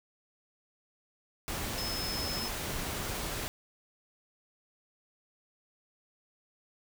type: tone in noise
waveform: sine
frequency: 5190 Hz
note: E8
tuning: 28 cents flat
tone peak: -36 dBFS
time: 1.78-2.48 s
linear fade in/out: 0 ms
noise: pink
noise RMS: -36 dBFS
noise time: 1.48-3.48 s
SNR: -3 dB
effects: none